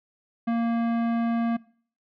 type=tone with tanh clipping; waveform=sine; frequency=232 Hz; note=A#3; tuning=8 cents flat; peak=-24 dBFS; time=0.47-1.57 s; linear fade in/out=10 ms; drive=16 dB; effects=noise-tail reverb RT60 0.5 s tail -22 dB re dry